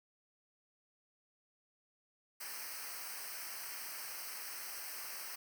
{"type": "noise with comb filter", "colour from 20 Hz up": "white", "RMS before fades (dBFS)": -45, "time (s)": [2.4, 5.36], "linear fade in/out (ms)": 10, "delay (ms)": 0.28, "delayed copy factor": -1, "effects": []}